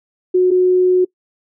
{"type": "tone pair in turn", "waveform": "sine", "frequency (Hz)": [365.7, 365.7], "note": ["F#4", "F#4"], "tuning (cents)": [-20, -20], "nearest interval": "unison", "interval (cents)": 0, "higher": "neither", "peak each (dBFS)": -9, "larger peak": "neither", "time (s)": [[0.34, 0.51], [0.51, 1.05]], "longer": "second", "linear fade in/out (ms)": 10, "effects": ["noise-tail reverb RT60 0.1 s tail -23 dB re dry"]}